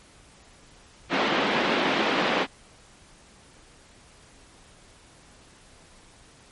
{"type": "band-pass noise", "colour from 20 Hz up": "pink", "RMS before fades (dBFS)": -24, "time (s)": [1.09, 2.47], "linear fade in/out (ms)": 50, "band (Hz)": [210, 3600], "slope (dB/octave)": 24, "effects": ["pink hiss -53 dBFS RMS until 6.51 s", "MP3 48 kbps"]}